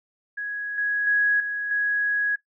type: tone with level steps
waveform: sine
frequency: 1665 Hz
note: G#6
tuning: 4 cents sharp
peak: -27 / -21 / -17 / -25 / -20 dBFS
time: 0.37-2.36 s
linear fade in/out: 10 ms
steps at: 0.78 / 1.07 / 1.4 / 1.71 s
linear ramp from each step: 2 ms
effects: noise-tail reverb RT60 0.1 s tail -17 dB re dry